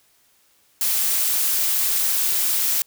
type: noise with amplitude modulation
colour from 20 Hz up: blue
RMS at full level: -19 dBFS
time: 0.81-2.82 s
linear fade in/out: 2 ms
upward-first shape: sine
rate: 299 Hz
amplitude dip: 35%
effects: white hiss -60 dBFS RMS until 2.86 s